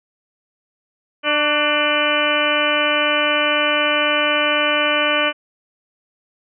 harmonic tone with a mistuned harmonic, 298 Hz, D4, 25 cents sharp, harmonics 1 / 2 / 3 / 4 / 5 / 6 / 7 / 8 / 9 / 10, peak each -27 / -21 / -31 / -23 / -23 / -28 / -29 / -22 / -29 / -22 dBFS, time 1.23-5.33 s, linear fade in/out 50 ms, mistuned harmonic 4, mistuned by -44 cents, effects none

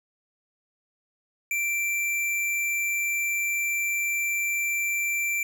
square tone, 2349 Hz, D7, in tune, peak -25 dBFS, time 1.51-5.43 s, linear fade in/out 2 ms, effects none

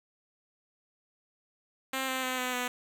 5% pulse tone with pitch steps, 264.6 / 260.4 / 256.2 / 252.1 / 248 Hz, C4 / C4 / C4 / B3 / B3, +20 / -8 / -36 / +36 / +7 cents, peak -19 dBFS, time 1.93-2.68 s, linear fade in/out 5 ms, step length 150 ms, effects none

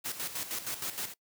white noise with tremolo, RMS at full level -35 dBFS, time 0.04-1.14 s, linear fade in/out 20 ms, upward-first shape square, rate 6.4 Hz, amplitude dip 65%, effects noise-tail reverb RT60 0.1 s tail -22 dB re dry + high-pass 80 Hz 12 dB/octave

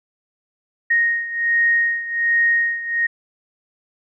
sine beating tone pair, 1864.7 / 1866 Hz, A#6 / A#6, 0 / +1 cents, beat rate 1.3 Hz, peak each -17 / -21 dBFS, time 0.9-3.07 s, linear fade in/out 10 ms, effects none

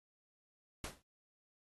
pink noise with exponential decay, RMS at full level -39 dBFS, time 0.84-1.02 s, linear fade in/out 2 ms, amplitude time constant 39 ms, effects AAC 32 kbps

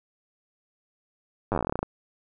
slowing click train, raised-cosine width 1 ms, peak -12 dBFS, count 16, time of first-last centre 1.52-1.83 s, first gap 9 ms, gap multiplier 1.11, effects none

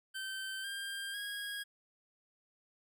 25% pulse tone with pitch steps, 1549 / 1595.3 / 1643 Hz, G6 / G6 / G#6, -21 / +30 / -19 cents, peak -35 dBFS, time 0.14-1.64 s, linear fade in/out 20 ms, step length 500 ms, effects none

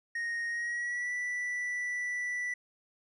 triangle tone with pitch glide, 1864.7 to 1967.6 Hz, A#6 to B6, 0 to -7 cents, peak -30 dBFS, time 0.15-2.54 s, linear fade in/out 5 ms, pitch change +93 cents, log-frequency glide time 0.48-1.13 s, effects resampled to 24000 Hz

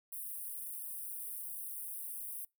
white high-pass noise, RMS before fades -43 dBFS, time 0.12-2.45 s, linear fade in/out 5 ms, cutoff 8900 Hz, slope 96 dB/octave, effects noise-tail reverb RT60 0.2 s tail -24 dB re dry

